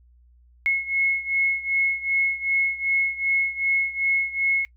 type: beating tone pair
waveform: sine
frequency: 2176 / 2178.6 Hz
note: C#7 / C#7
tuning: -33 / -31 cents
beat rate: 2.6 Hz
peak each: -22 / -25 dBFS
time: 0.66-4.65 s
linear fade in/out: 0 ms
effects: noise-tail reverb RT60 0.1 s tail -22 dB re dry + added 60 Hz sine -52 dBFS peak until 4.76 s